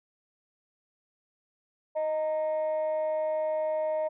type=tone pair together; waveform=sine; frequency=622.3 / 923.1 Hz; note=D#5 / A#5; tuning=0 / -17 cents; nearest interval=perfect fifth; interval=683 cents; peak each=-25 / -35 dBFS; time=1.95-4.09 s; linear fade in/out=20 ms; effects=tanh soft clip ceiling -23 dBFS